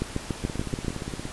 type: two click trains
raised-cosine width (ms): 3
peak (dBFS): -19 / -13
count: 15 / 7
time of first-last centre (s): 0.44-1.254 / 0.02-0.882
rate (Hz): 17.2 / 6.96
effects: pink hiss -39 dBFS RMS until 1.32 s + resampled to 24000 Hz